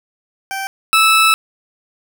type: tone pair in turn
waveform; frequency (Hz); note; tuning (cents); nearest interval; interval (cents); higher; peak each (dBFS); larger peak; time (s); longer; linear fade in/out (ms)
20% pulse; 778 / 1310.7; G5 / E6; -13 / -10; major sixth; 903; second; -16 / -4; second; 0.51-0.67 / 0.93-1.34; second; 0
effects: none